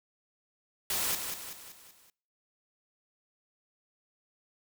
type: noise with echo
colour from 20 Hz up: white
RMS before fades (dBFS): -31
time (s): 0.9-1.15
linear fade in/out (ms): 2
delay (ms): 190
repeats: 5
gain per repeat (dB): -6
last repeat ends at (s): 2.1
effects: noise-tail reverb RT60 0.6 s tail -26 dB re dry